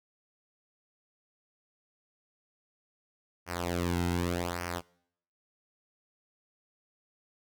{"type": "tone with flanger", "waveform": "sawtooth", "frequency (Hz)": 87.31, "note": "F2", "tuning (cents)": 0, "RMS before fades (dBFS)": -32, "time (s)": [3.46, 4.82], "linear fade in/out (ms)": 50, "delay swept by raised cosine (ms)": [0.26, 1.76], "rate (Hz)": 0.85, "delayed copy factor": -0.8, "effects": ["noise-tail reverb RT60 0.7 s tail -24 dB re dry"]}